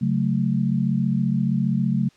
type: chord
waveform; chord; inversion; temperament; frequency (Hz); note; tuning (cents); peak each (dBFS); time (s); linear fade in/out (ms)
sine; F# minor; second; equal; 138.59 / 185 / 220; C#3 / F#3 / A3; 0 / 0 / 0; -23; 0.01-2.09; 10
effects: white hiss -57 dBFS RMS until 2.16 s + low-pass 5000 Hz 12 dB/octave